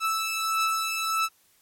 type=beating tone pair; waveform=sawtooth; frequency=1313 / 1314.6 Hz; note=E6 / E6; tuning=-7 / -5 cents; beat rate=1.6 Hz; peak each=-26 / -22 dBFS; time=0-1.29 s; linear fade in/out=50 ms; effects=white hiss -63 dBFS RMS until 1.61 s + MP3 64 kbps